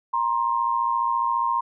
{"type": "tone pair together", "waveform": "sine", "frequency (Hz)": [941.4, 1056], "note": ["A#5", "C6"], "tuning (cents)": [17, 16], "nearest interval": "major second", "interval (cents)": 199, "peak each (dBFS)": -23, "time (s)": [0.13, 1.61], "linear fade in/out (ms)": 10, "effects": []}